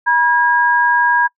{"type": "tone pair together", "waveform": "sine", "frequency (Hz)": [965, 1633.1], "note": ["B5", "G#6"], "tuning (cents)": [-40, -30], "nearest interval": "major sixth", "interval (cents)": 910, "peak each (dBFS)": -13, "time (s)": [0.06, 1.28], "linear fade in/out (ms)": 20, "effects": ["noise-tail reverb RT60 0.1 s tail -26 dB re dry"]}